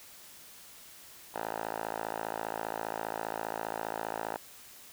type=tone with band-pass filter; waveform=5% pulse; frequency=55 Hz; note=A1; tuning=in tune; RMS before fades=-37 dBFS; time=1.34-4.37 s; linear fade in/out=5 ms; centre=960 Hz; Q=3.4; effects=white hiss -52 dBFS RMS until 4.92 s